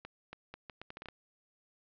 accelerating click train, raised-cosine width 0.3 ms, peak -28 dBFS, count 10, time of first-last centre 0.05-1.086 s, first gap 280 ms, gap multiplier 0.75, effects low-pass 4000 Hz 12 dB/octave

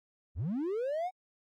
triangle linear sweep, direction up, 58.27 to 759 Hz, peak -28 dBFS, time 0.35-1.11 s, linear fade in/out 50 ms, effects tanh soft clip ceiling -25 dBFS + AAC 64 kbps

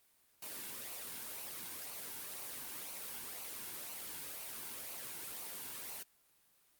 white noise with flanger, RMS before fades -45 dBFS, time 0.42-6.03 s, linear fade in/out 5 ms, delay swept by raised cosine 0.57 to 1.67 ms, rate 2 Hz, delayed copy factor -0.5, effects white hiss -71 dBFS RMS until 6.79 s + Opus 32 kbps

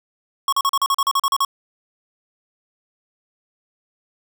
square tone bursts, 1100 Hz, C#6, 14 cents flat, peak -16 dBFS, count 12, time 0.48-1.449 s, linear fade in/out 2 ms, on 45 ms, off 39 ms, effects none

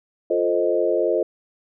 sine chord, F dominant seventh, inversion none, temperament equal, 349.2 / 440 / 523.3 / 622.3 Hz, F4 / A4 / C5 / Eb5, 0 / 0 / 0 / 0 cents, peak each -23 dBFS, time 0.3-1.23 s, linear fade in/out 5 ms, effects none

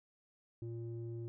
square tone with low-pass filter, 116.2 Hz, A#2, 5 cents flat, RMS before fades -43 dBFS, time 0.62-1.28 s, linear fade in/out 0 ms, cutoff 290 Hz, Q 7, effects none

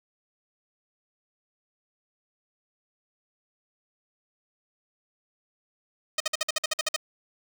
5% pulse tone bursts, 622 Hz, D#5, 1 cent flat, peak -12 dBFS, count 11, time 6.18-6.963 s, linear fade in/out 5 ms, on 23 ms, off 53 ms, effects none

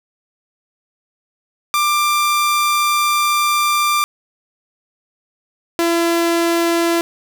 sawtooth tone pair in turn, 1186 / 337.8 Hz, D6 / E4, +17 / +42 cents, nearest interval octave + minor seventh, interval 2175 cents, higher first, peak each -10 dBFS, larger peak neither, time 1.74-4.04 / 5.79-7.01 s, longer first, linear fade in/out 0 ms, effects none

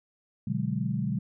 sine chord, G# half-diminished seventh, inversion first, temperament equal, 123.47 / 146.83 / 185 / 207.7 Hz, B2 / D3 / F#3 / G#3, 0 / 0 / 0 / 0 cents, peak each -32 dBFS, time 0.47-1.19 s, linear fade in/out 5 ms, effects none

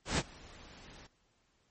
pink noise with ADSR envelope, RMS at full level -29 dBFS, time 0.05-1.07 s, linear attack 130 ms, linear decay 42 ms, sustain -24 dB, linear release 9 ms, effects pink hiss -73 dBFS RMS until 1.7 s + MP3 32 kbps

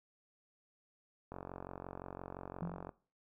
click train, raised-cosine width 1 ms, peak -30 dBFS, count 73, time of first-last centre 1.32-2.892 s, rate 45.8 Hz
sine tone with exponential decay, 170.5 Hz, F3, 41 cents flat, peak -34 dBFS, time 2.62-2.93 s, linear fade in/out 2 ms, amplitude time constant 66 ms
effects noise-tail reverb RT60 0.4 s tail -20 dB re dry

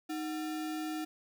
sine tone with sample-and-hold, 311.4 Hz, D#4, 2 cents sharp, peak -34 dBFS, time 0.09-1.05 s, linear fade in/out 10 ms, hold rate 1050 Hz, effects none

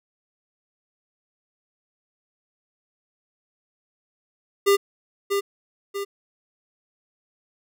square tone with echo, 399.9 Hz, G4, 35 cents sharp, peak -15 dBFS, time 4.66-4.77 s, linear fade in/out 20 ms, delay 640 ms, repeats 2, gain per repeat -6 dB, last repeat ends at 6.05 s, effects none

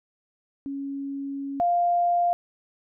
sine tone pair in turn, 277.2 / 698.5 Hz, C#4 / F5, 0 / 0 cents, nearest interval octave + major third, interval 1600 cents, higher second, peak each -29 / -19 dBFS, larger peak second, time 0.66-1.6 / 1.6-2.33 s, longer first, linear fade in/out 0 ms, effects none

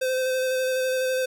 square tone with vibrato, 516 Hz, C5, 24 cents flat, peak -23 dBFS, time 0.01-1.26 s, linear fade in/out 10 ms, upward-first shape square, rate 12 Hz, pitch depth 12 cents each way, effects none

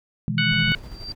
sine chord, E major seventh, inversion second, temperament equal, 123.47 / 155.56 / 164.81 / 207.7 Hz, B2 / D#3 / E3 / G#3, 0 / 0 / 0 / 0 cents, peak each -27 dBFS, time 0.28-0.72 s, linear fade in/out 0 ms
harmonic tone, 740 Hz, F#5, in tune, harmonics 2 / 3 / 4 / 5 / 6, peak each -24 / -24 / -24 / -33 / -34 dBFS, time 0.38-0.75 s, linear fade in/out 2 ms
brown noise with tremolo, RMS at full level -36 dBFS, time 0.5-1.15 s, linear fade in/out 20 ms, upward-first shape square, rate 12 Hz, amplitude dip 35%
sine tone with exponential growth, 4699 Hz, D8, in tune, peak -28 dBFS, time 0.73-1.12 s, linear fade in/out 2 ms, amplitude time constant 83 ms
effects none

